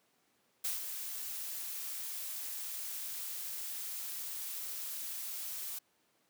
blue noise with ADSR envelope, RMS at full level -34 dBFS, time 0.64-5.79 s, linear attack 9 ms, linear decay 150 ms, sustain -7 dB, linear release 8 ms, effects pink hiss -73 dBFS RMS until 6.29 s + high-pass 200 Hz 12 dB/octave

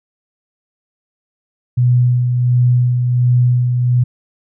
sine tone with tremolo, 123.47 Hz, B2, in tune, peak -8 dBFS, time 1.77-4.04 s, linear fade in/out 10 ms, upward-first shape sine, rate 1.4 Hz, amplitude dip 40%, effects none

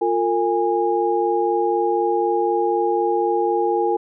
sine tone cluster, 351.1 / 455.1 / 821 Hz, F4 / A#4 / G#5, +9 / -42 / -20 cents, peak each -21 dBFS, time 0.01-3.97 s, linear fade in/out 10 ms, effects none

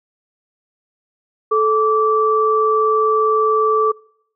sine tone pair together, 435.4 / 1162.4 Hz, A4 / D6, -18 / -18 cents, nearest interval octave + perfect fourth, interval 1700 cents, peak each -15 dBFS, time 1.51-3.92 s, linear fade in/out 10 ms, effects noise-tail reverb RT60 0.7 s tail -25 dB re dry

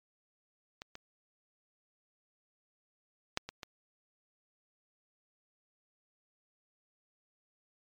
clicks, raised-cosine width 0.2 ms, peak -26 / -27 / -13 / -24 / -24 dBFS, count 5, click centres 0.819 / 0.954 / 3.374 / 3.49 / 3.632 s, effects MP3 96 kbps

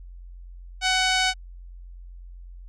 5% pulse tone with low-pass filter, 748 Hz, F#5, 19 cents sharp, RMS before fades -22 dBFS, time 0.81-1.34 s, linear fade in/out 50 ms, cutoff 4600 Hz, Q 0.65, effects added 44 Hz sine -39 dBFS peak until 2.68 s

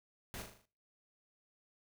pink noise with echo, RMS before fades -45 dBFS, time 0.34-0.42 s, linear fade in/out 0 ms, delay 39 ms, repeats 6, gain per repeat -5 dB, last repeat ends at 0.654 s, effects noise-tail reverb RT60 0.4 s tail -21 dB re dry

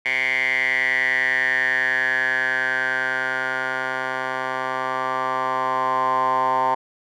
10% pulse tone with band-pass filter sweep, 130 Hz, C3, 11 cents flat, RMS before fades -22 dBFS, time 0.05-6.75 s, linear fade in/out 10 ms, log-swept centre 2200 to 970 Hz, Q 9, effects none

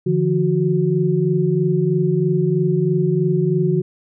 sine tone cluster, 147.9 / 171 / 368.1 Hz, D3 / F3 / F#4, +13 / -36 / -9 cents, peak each -19 dBFS, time 0.06-3.82 s, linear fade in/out 10 ms, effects none

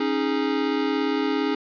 square chord, C# suspended second, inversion none, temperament equal with one note detuned, 273.7 / 311.1 / 415.3 Hz, C#4 / D#4 / G#4, -22 / 0 / 0 cents, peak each -26 / -27 / -27 dBFS, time 0-1.55 s, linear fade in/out 5 ms, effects resampled to 11025 Hz + 10-bit

